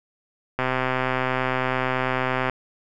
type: click train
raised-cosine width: 0.5 ms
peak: -8 dBFS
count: 247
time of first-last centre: 0.59-2.497 s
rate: 129 Hz
effects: none